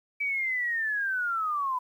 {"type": "linear sweep", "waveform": "sine", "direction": "down", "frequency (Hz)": [2303, 987.8], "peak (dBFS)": -26, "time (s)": [0.2, 1.79], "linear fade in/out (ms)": 10, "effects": ["10-bit"]}